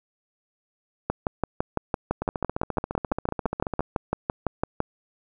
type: two click trains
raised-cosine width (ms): 1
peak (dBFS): -13 / -9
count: 24 / 23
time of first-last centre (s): 2.22-3.806 / 1.1-4.804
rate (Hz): 14.5 / 5.94
effects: none